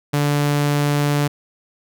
sawtooth tone, 145.4 Hz, D3, 17 cents flat, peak -12 dBFS, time 0.13-1.28 s, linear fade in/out 10 ms, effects none

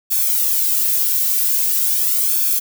violet noise with flanger, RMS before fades -17 dBFS, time 0.1-2.6 s, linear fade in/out 20 ms, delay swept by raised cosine 1 to 2.4 ms, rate 0.43 Hz, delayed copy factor -0.85, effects none

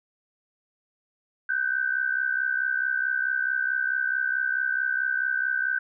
sine tone pair together, 1503.4 / 1568 Hz, F#6 / G6, +27 / 0 cents, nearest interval minor second, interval 73 cents, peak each -26 dBFS, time 1.49-5.79 s, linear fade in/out 5 ms, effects none

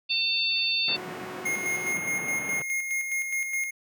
harmonic tone, 898 Hz, A5, 35 cents sharp, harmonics 3 / 4 / 5, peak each -27 / -29 / -27 dBFS, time 0.09-0.97 s, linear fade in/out 20 ms
pink band-pass noise, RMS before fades -39 dBFS, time 0.88-2.62 s, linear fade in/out 0 ms, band 140 to 2400 Hz, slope 24 dB/octave
sawtooth tone, 367.4 Hz, F#4, 12 cents flat, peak -35 dBFS, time 0.95-1.93 s, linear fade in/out 5 ms
square tone with tremolo, 2143 Hz, C7, 41 cents sharp, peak -26 dBFS, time 1.45-3.71 s, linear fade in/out 10 ms, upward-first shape square, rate 4.8 Hz, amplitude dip 45%
effects none

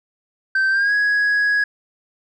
sine tone with pitch glide, 1554 to 1665.5 Hz, G6 to G#6, -16 to +4 cents, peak -12 dBFS, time 0.55-1.64 s, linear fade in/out 5 ms, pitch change +120 cents, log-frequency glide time 0.7-0.93 s, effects tanh soft clip ceiling -14 dBFS

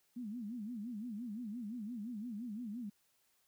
sine tone with vibrato, 225 Hz, A3, 39 cents sharp, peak -40 dBFS, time 0.16-2.9 s, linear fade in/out 10 ms, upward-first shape sine, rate 5.8 Hz, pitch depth 190 cents each way, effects white hiss -75 dBFS RMS until 3.47 s

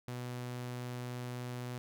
sawtooth tone, 123.47 Hz, B2, in tune, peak -35 dBFS, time 0.08-1.78 s, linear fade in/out 0 ms, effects none

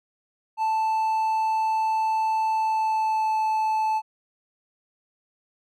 triangle tone with pitch glide, 880 to 872.4 Hz, A5 to A5, 0 to -15 cents, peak -19 dBFS, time 0.57-4.02 s, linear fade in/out 50 ms, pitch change -15 cents, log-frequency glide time 2.53-3.37 s, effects none

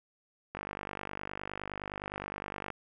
click train, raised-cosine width 0.5 ms, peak -22 dBFS, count 108, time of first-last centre 0.55-2.703 s, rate 49.7 Hz, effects none

